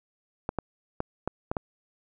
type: clicks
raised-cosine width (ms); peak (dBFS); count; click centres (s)
1; -14; 6; 0.491 / 0.587 / 1.004 / 1.276 / 1.515 / 1.568
effects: none